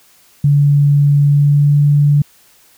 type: tone with pitch glide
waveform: sine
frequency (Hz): 143.7 to 145.29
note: D3 to D3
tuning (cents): -37 to -18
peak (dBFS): -7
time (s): 0.44-2.22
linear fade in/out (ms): 5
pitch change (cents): +19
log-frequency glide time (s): 1.23-1.79
effects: white hiss -49 dBFS RMS until 2.77 s